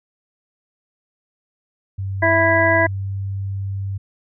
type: tone with pitch glide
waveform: sine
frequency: 97 to 97.9 Hz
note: G2 to G2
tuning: -18 to -2 cents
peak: -22 dBFS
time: 1.98-3.98 s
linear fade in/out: 10 ms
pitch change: +16 cents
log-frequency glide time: 2.84-3.11 s
type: harmonic tone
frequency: 329.6 Hz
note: E4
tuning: in tune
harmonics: 1 / 2 / 3 / 5 / 6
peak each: -23 / -17 / -21 / -19 / -19 dBFS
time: 2.22-2.87 s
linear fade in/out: 10 ms
effects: none